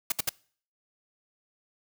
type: noise bursts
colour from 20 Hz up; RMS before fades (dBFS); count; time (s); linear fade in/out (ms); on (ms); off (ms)
white; -26; 3; 0.1-0.293; 5; 21; 65
effects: noise-tail reverb RT60 0.5 s tail -24 dB re dry